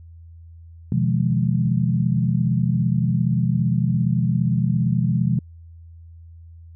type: chord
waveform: sine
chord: F half-diminished seventh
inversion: second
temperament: just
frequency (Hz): 125.72 / 157.15 / 174.61 / 209.5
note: Cb3 / Eb3 / F3 / Ab3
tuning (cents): +31 / +18 / 0 / +15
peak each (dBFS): -20 / -25 / -22 / -25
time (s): 0.92-5.39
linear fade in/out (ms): 2
effects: added 83 Hz sine -40 dBFS peak until 6.75 s